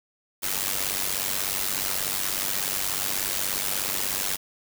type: noise with amplitude modulation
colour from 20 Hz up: white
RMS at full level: -24 dBFS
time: 0.42-4.37 s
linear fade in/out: 20 ms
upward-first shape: sine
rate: 96.6 Hz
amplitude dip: 80%
effects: none